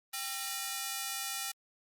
5% pulse ring-modulated tone, 1071 Hz, C6, 40 cents sharp, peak -20 dBFS, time 0.13-1.52 s, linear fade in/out 10 ms, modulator 283 Hz, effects Opus 32 kbps

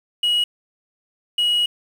sine tone pair in turn, 2905 / 2905 Hz, F#7 / F#7, -32 / -32 cents, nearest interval unison, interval 0 cents, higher neither, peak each -13 dBFS, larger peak neither, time 0.23-0.44 / 1.38-1.66 s, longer second, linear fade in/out 5 ms, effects tanh soft clip ceiling -15 dBFS + 7-bit

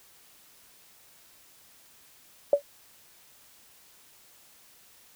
sine tone with exponential decay, 571 Hz, D5, 49 cents flat, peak -12 dBFS, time 2.53-2.62 s, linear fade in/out 2 ms, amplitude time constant 18 ms, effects white hiss -57 dBFS RMS until 5.15 s

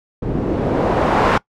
white noise with low-pass filter sweep, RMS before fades -17 dBFS, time 0.22-1.38 s, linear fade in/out 5 ms, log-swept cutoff 270 to 1200 Hz, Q 1.1, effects noise-tail reverb RT60 0.1 s tail -22 dB re dry

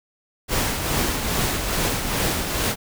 pink noise with tremolo, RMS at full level -21 dBFS, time 0.48-2.76 s, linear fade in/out 50 ms, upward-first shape triangle, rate 2.4 Hz, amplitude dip 50%, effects none

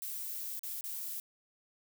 violet noise with dropouts, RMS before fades -40 dBFS, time 0.02-1.2 s, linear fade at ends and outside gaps 0 ms, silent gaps 0.593-0.634 / 0.809-0.84 s, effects none

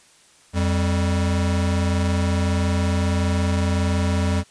square tone pair together, 87.31 / 196.53 Hz, F2 / G3, 0 / +5 cents, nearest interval octave + major second, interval 1405 cents, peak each -20 / -25 dBFS, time 0.53-4.44 s, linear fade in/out 50 ms, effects white hiss -53 dBFS RMS until 4.5 s + resampled to 22050 Hz

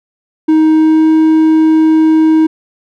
triangle tone with pitch glide, 314.1 to 316.5 Hz, D#4 to D#4, +16 to +30 cents, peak -3 dBFS, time 0.48-2.47 s, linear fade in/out 10 ms, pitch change +14 cents, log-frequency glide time 0.73-1.1 s, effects none

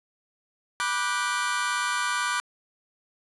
sawtooth chord, G major seventh, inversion first, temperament just, 980 / 1176 / 1470 / 1568 Hz, B5 / D6 / F#6 / G6, -14 / +2 / -12 / 0 cents, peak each -27 / -25 / -25 / -30 dBFS, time 0.8-2.4 s, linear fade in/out 0 ms, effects resampled to 24000 Hz + 9-bit

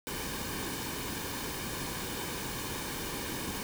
pink noise with comb filter, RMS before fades -37 dBFS, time 0.07-3.63 s, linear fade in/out 0 ms, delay 1.5 ms, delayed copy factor -0.55, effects none

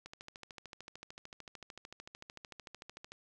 click train, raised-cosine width 0.2 ms, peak -30 dBFS, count 42, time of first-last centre 0.06-3.12 s, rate 13.4 Hz, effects none

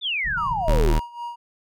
sine exponential sweep, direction down, 3662 to 309.4 Hz, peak -22 dBFS, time 0.01-0.95 s, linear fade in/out 50 ms
pink low-pass noise, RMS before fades -34 dBFS, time 0.24-0.81 s, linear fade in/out 10 ms, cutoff 190 Hz, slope 96 dB/octave
triangle tone with tremolo, 950 Hz, A#5, 33 cents sharp, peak -26 dBFS, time 0.37-1.36 s, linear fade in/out 10 ms, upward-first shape sine, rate 3.7 Hz, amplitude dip 80%
square tone, 38.89 Hz, D#1, in tune, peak -17 dBFS, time 0.67-1 s, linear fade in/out 20 ms
effects none

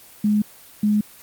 sine tone pair in turn, 209.8 / 209.8 Hz, G#3 / G#3, +18 / +18 cents, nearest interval unison, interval 0 cents, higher neither, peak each -15 / -15 dBFS, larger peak neither, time 0.24-0.42 / 0.83-1.01 s, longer neither, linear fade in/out 5 ms, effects white hiss -46 dBFS RMS until 1.22 s + Opus 24 kbps

